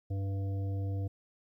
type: harmonic tone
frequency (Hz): 98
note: G2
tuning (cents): 0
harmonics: 1 / 3 / 5 / 7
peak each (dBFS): -31 / -44 / -47 / -52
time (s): 0.1-1.08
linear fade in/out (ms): 10
effects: 12-bit